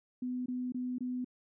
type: tone bursts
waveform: sine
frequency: 250.5 Hz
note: B3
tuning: 25 cents sharp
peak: -33 dBFS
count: 4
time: 0.22-1.246 s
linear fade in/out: 5 ms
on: 240 ms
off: 22 ms
effects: none